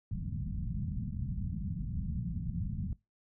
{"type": "low-pass noise", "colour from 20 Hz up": "white", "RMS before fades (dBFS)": -36, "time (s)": [0.11, 2.93], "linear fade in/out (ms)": 2, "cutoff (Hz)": 200, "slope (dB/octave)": 48, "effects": ["noise-tail reverb RT60 0.2 s tail -21 dB re dry"]}